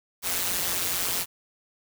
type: noise with amplitude modulation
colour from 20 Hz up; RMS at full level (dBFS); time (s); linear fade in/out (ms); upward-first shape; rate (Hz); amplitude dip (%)
white; -24; 0.22-1.26; 50; sine; 178; 80
effects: none